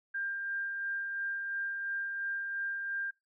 sine tone with tremolo, 1595 Hz, G6, 30 cents sharp, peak -32 dBFS, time 0.14-3.11 s, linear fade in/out 10 ms, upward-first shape sine, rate 2.9 Hz, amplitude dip 30%, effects noise-tail reverb RT60 0.2 s tail -21 dB re dry

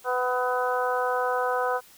harmonic tone with a mistuned harmonic, 250 Hz, B3, 21 cents sharp, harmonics 2 / 3 / 4 / 5 / 6, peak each -27 / -29 / -30 / -31 / -32 dBFS, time 0.04-1.81 s, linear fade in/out 50 ms, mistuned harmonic 5, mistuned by +15 cents, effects white hiss -53 dBFS RMS until 1.97 s

